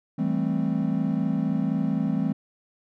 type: chord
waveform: triangle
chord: A minor seventh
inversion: second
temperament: equal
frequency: 164.81 / 196 / 220 / 261.6 Hz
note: E3 / G3 / A3 / C4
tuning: 0 / 0 / 0 / 0 cents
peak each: -26 dBFS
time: 0.18-2.33 s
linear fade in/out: 10 ms
effects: none